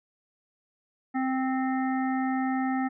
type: harmonic tone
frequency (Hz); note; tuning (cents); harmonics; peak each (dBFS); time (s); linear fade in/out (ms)
261.6; C4; 0; 1 / 3 / 5 / 7 / 8; -26 / -31 / -38 / -38 / -45; 1.14-2.89; 20
effects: none